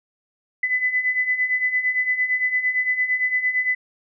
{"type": "beating tone pair", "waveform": "sine", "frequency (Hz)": [2000, 2008.8], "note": ["B6", "B6"], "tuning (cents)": [21, 29], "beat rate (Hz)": 8.8, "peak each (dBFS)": [-25, -20], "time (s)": [0.63, 3.75], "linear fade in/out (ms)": 5, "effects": []}